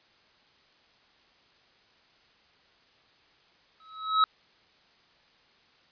square tone with exponential growth, 1286 Hz, E6, 43 cents flat, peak -17 dBFS, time 3.8-4.24 s, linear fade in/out 1 ms, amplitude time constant 95 ms, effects white hiss -62 dBFS RMS until 5.91 s + resampled to 11025 Hz

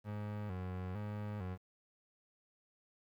30% pulse tone with vibrato, 98 Hz, G2, in tune, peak -37 dBFS, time 0.04-1.58 s, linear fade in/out 50 ms, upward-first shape square, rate 1.1 Hz, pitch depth 110 cents each way, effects low-pass 2000 Hz 12 dB/octave + 11-bit

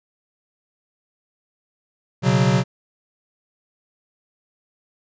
square chord, B suspended second, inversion none, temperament equal, 123.47 / 138.59 / 185 Hz, B2 / C#3 / F#3, 0 / 0 / 0 cents, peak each -20 dBFS, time 2.22-2.64 s, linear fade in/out 50 ms, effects resampled to 16000 Hz

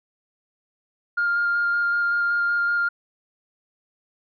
sine tone with vibrato, 1406 Hz, F6, 11 cents sharp, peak -18 dBFS, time 1.17-2.89 s, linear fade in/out 10 ms, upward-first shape square, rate 5.3 Hz, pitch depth 8 cents each way, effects tanh soft clip ceiling -15 dBFS

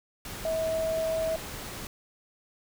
sine tone in noise, 645 Hz, E5, 38 cents flat, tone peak -26 dBFS, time 0.45-1.36 s, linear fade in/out 2 ms, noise pink, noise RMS -39 dBFS, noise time 0.25-1.87 s, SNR +10 dB, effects none

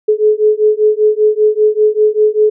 sine beating tone pair, 424.4 / 429.5 Hz, G#4 / A4, +38 / -42 cents, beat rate 5.1 Hz, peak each -11 dBFS, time 0.08-2.5 s, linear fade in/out 10 ms, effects none

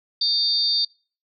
sine tone cluster, 3660 / 4374 / 4683 Hz, A#7 / C#8 / D8, -32 / -24 / -6 cents, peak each -25 / -27 / -20 dBFS, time 0.21-0.85 s, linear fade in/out 5 ms, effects noise-tail reverb RT60 0.4 s tail -26 dB re dry

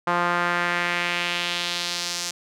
sawtooth tone with band-pass filter sweep, 174.61 Hz, F3, in tune, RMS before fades -25 dBFS, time 0.07-2.31 s, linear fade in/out 5 ms, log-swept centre 1100 to 6000 Hz, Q 1.8, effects none

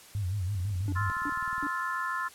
sine tone with vibrato, 96 Hz, G2, 36 cents flat, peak -28 dBFS, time 0.15-1.1 s, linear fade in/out 0 ms, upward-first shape sine, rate 6 Hz, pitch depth 150 cents each way
click train, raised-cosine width 5 ms, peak -36 dBFS, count 22, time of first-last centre 0.55-1.632 s, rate 19.4 Hz
triangle tone bursts, 290.3 Hz, D4, 20 cents flat, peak -31 dBFS, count 3, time 0.88-1.669 s, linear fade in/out 0 ms, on 43 ms, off 330 ms
sine chord, F major seventh, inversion second, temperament just, 1047.7 / 1309.6 / 1396.9 / 1746.1 Hz, C6 / E6 / F6 / A6, +2 / -12 / 0 / -14 cents, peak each -33 / -37 / -36 / -35 dBFS, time 0.95-2.29 s, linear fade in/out 20 ms
effects white hiss -52 dBFS RMS until 2.34 s + low-pass 12000 Hz 12 dB/octave

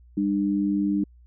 sine tone pair together, 200.2 / 300 Hz, G3 / D4, +37 / +37 cents, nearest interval perfect fifth, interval 700 cents, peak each -24 / -23 dBFS, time 0.17-1.04 s, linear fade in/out 5 ms, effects added 60 Hz sine -49 dBFS peak until 1.26 s

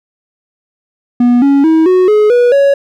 triangle tone with pitch steps, 243 / 279.1 / 320.6 / 368.3 / 423.1 / 486 / 558.3 Hz, B3 / C#4 / E4 / F#4 / G#4 / B4 / C#5, -28 / +12 / -48 / -8 / +32 / -28 / +12 cents, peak -3 dBFS, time 1.2-2.74 s, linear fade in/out 5 ms, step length 220 ms, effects none

